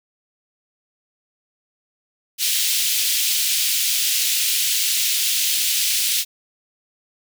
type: high-pass noise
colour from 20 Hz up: pink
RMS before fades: -20 dBFS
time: 2.38-6.25 s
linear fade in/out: 50 ms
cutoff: 2800 Hz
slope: 24 dB/octave
effects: none